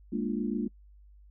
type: chord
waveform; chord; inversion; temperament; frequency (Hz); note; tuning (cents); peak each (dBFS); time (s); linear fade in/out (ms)
sine; Bb dominant seventh; third; equal with one note detuned; 206 / 233.1 / 293.7 / 349.2; Ab3 / Bb3 / D4 / F4; -14 / 0 / 0 / 0; -33 / -32 / -35 / -37; 0.12-0.68; 10
effects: noise-tail reverb RT60 0.1 s tail -26 dB re dry + added 50 Hz sine -52 dBFS peak until 1.3 s